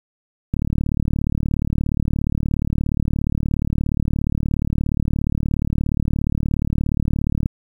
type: click train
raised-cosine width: 5 ms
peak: -8 dBFS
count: 257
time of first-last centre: 0.54-7.459 s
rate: 37 Hz
effects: 8-bit